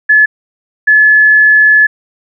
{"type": "tone bursts at uneven times", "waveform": "sine", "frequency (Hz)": 1717, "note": "A6", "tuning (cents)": -43, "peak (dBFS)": -3, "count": 2, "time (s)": [[0.09, 0.26], [0.87, 1.87]], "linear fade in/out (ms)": 10, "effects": []}